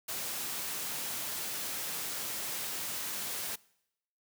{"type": "noise", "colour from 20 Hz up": "white", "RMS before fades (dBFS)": -37, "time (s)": [0.08, 3.56], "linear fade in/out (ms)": 10, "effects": ["noise-tail reverb RT60 0.8 s tail -23 dB re dry", "high-pass 100 Hz 12 dB/octave"]}